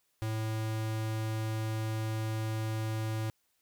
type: tone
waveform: square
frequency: 110 Hz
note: A2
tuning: in tune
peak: -32 dBFS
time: 0.22-3.3 s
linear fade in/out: 0 ms
effects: white hiss -75 dBFS RMS until 3.61 s